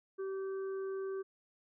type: harmonic tone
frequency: 385.9 Hz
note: G4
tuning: 27 cents flat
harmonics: 1 / 3 / 4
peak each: -36 / -52 / -55 dBFS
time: 0.18-1.23 s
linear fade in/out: 20 ms
effects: none